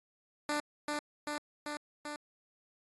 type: tone with echo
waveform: 10% pulse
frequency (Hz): 296.1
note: D4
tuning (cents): +14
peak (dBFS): -23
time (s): 0.49-0.6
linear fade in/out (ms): 2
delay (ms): 390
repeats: 4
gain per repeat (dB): -2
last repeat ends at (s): 2.16
effects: AAC 32 kbps

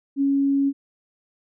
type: tone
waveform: sine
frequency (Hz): 277.2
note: C#4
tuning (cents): 0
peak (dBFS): -17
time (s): 0.16-0.73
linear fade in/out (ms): 50
effects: none

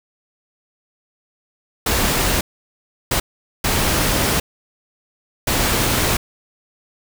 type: noise bursts at uneven times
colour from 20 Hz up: pink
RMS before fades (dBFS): -18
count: 4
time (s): 1.86-2.41 / 3.11-3.2 / 3.64-4.4 / 5.47-6.17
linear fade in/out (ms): 5
effects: none

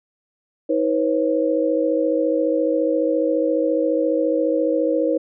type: tone cluster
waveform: sine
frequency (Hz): 318.3 / 489.5 / 544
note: D#4 / B4 / C#5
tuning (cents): +39 / -15 / -33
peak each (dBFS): -21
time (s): 0.69-5.18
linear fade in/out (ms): 10
effects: none

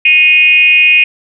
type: tone with frequency modulation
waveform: sine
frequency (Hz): 2489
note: D#7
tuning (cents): 0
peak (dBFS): -4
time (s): 0.05-1.04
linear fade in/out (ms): 5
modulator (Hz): 324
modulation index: 0.65
effects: none

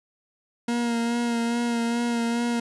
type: tone with vibrato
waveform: 40% pulse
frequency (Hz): 235.3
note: A#3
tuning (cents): +16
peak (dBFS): -22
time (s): 0.68-2.6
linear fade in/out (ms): 5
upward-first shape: sine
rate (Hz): 2.4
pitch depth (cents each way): 23
effects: resampled to 24000 Hz

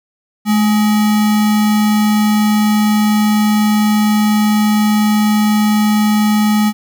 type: tone with sample-and-hold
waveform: sine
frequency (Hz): 212.9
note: G#3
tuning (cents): +43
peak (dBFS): -9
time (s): 0.45-6.73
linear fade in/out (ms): 50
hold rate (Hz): 1050
effects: none

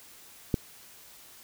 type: click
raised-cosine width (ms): 3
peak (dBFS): -11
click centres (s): 0.542
effects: white hiss -52 dBFS RMS until 1.43 s

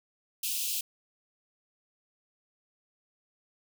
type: high-pass noise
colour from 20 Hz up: white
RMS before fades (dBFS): -32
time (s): 0.43-0.81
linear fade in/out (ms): 5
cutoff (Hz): 2500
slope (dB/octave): 96
effects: none

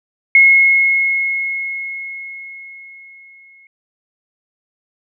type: tone with exponential decay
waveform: sine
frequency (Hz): 2169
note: C#7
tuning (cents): -38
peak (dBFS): -4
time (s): 0.35-3.67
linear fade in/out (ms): 2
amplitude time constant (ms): 720
effects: none

